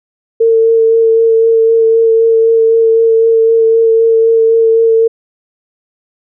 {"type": "tone with vibrato", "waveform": "sine", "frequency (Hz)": 452.5, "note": "A4", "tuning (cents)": 48, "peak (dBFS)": -5, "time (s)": [0.4, 5.08], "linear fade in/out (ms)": 10, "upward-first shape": "sine", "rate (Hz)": 3.9, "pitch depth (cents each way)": 14, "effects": []}